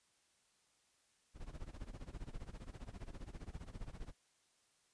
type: noise with tremolo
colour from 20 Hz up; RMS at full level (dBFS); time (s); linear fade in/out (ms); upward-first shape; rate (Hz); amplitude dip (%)
brown; -45; 1.34-4.14; 50; sine; 15; 90
effects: white hiss -75 dBFS RMS until 4.93 s + resampled to 22050 Hz